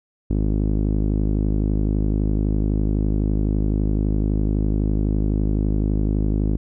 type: tone with low-pass filter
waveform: sawtooth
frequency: 51.9 Hz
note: G#1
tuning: in tune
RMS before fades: -20 dBFS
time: 0.3-6.57 s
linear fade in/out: 5 ms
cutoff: 300 Hz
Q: 1.9
effects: none